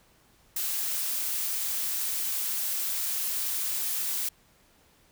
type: noise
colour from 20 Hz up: blue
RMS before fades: -30 dBFS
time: 0.56-4.29 s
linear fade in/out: 5 ms
effects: pink hiss -62 dBFS RMS until 5.11 s